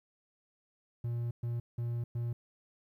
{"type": "tone bursts at uneven times", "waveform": "triangle", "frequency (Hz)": 118.6, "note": "A#2", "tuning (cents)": 30, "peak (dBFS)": -30, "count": 4, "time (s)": [[1.04, 1.31], [1.43, 1.6], [1.78, 2.04], [2.15, 2.33]], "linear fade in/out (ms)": 5, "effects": ["12-bit"]}